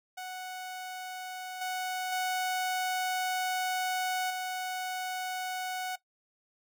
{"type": "tone with level steps", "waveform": "sawtooth", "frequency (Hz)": 740, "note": "F#5", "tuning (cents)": 0, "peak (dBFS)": [-34, -28, -25, -29], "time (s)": [0.17, 5.96], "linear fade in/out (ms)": 10, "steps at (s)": [1.61, 2.12, 4.3], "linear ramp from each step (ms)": 5, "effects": ["noise-tail reverb RT60 0.1 s tail -17 dB re dry"]}